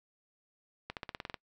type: accelerating click train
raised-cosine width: 0.3 ms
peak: -22 dBFS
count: 9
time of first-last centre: 0.9-1.342 s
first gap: 68 ms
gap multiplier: 0.94
effects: noise-tail reverb RT60 0.1 s tail -23 dB re dry